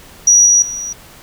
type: tone with level steps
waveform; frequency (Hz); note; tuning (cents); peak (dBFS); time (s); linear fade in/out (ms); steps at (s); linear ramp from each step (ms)
sine; 5800; F#8; -35; -4 / -6 / -21; 0.27-0.93; 5; 0.46 / 0.62; 2
effects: tanh soft clip ceiling -1 dBFS + pink hiss -40 dBFS RMS until 1.22 s